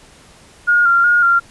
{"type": "tone with vibrato", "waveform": "sine", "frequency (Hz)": 1407, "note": "F6", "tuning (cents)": 12, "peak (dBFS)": -9, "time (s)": [0.67, 1.4], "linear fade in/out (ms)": 20, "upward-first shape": "square", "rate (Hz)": 2.7, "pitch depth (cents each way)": 28, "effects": ["pink hiss -45 dBFS RMS until 1.5 s", "resampled to 24000 Hz"]}